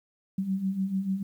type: beating tone pair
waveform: sine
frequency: 187 / 193.8 Hz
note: F#3 / G3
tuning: +19 / -20 cents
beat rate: 6.8 Hz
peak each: -33 / -27 dBFS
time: 0.38-1.23 s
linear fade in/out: 5 ms
effects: 10-bit